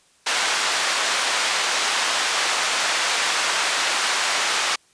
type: band-pass noise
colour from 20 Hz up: pink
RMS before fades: -22 dBFS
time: 0.26-4.76 s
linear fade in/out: 10 ms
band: 950 to 7100 Hz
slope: 12 dB/octave
effects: white hiss -58 dBFS RMS until 4.93 s + resampled to 22050 Hz